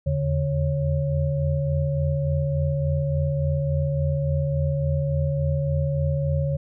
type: tone cluster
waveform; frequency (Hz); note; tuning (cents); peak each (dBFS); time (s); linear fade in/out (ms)
sine; 81.3 / 84.8 / 144.6 / 550; E2 / E2 / D3 / C#5; -23 / +50 / -27 / -14; -28 / -30 / -22 / -29; 0.06-6.57; 10
effects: none